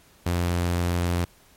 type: tone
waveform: sawtooth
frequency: 87.31 Hz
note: F2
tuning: in tune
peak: -18 dBFS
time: 0.26-1.25 s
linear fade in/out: 5 ms
effects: pink hiss -56 dBFS RMS until 1.56 s + MP3 64 kbps